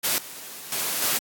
white noise with level steps, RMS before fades -23 / -39 / -27 / -23 dBFS, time 0.03-1.19 s, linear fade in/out 20 ms, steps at 0.18 / 0.72 / 1.02 s, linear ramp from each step 2 ms, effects high-pass 150 Hz 12 dB/octave + AAC 64 kbps

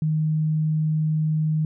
sine tone, 155.56 Hz, D#3, in tune, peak -19 dBFS, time 0.02-1.65 s, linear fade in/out 2 ms, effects none

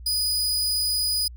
sawtooth tone, 4961 Hz, D#8, 6 cents flat, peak -19 dBFS, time 0.06-1.28 s, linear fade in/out 5 ms, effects added 60 Hz sine -38 dBFS peak until 1.36 s

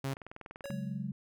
sawtooth tone, 135.9 Hz, C#3, 34 cents flat, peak -29 dBFS, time 0.04-0.14 s, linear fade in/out 5 ms
click train, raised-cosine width 0.5 ms, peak -30 dBFS, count 13, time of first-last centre 0.12-0.705 s, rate 20.5 Hz
square tone with exponential decay, 558 Hz, C#5, 11 cents sharp, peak -39 dBFS, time 0.64-1.1 s, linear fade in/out 2 ms, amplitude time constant 100 ms
sine chord, C# suspended fourth, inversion none, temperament equal, 138.59 / 185 / 207.7 Hz, C#3 / F#3 / G#3, 0 / 0 / 0 cents, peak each -39 dBFS, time 0.7-1.12 s, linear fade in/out 2 ms
effects none

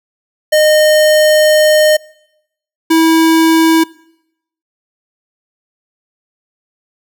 square tone pair in turn, 613 / 324.7 Hz, D#5 / E4, -26 / -26 cents, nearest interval major seventh, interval 1100 cents, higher first, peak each -7 dBFS, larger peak neither, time 0.52-1.97 / 2.9-3.84 s, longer first, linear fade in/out 10 ms, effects noise-tail reverb RT60 0.8 s tail -23 dB re dry

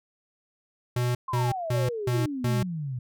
square tone bursts, 122.8 Hz, B2, 9 cents flat, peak -24 dBFS, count 5, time 0.96-2.63 s, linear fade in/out 5 ms, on 190 ms, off 180 ms
sine exponential sweep, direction down, 1073 to 119.8 Hz, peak -29 dBFS, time 1.28-2.99 s, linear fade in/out 5 ms
effects none

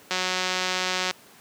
click train, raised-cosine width 0.2 ms, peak -8 dBFS, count 185, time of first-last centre 0.11-1.11 s, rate 184 Hz, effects pink hiss -51 dBFS RMS until 1.4 s + high-pass 200 Hz 12 dB/octave

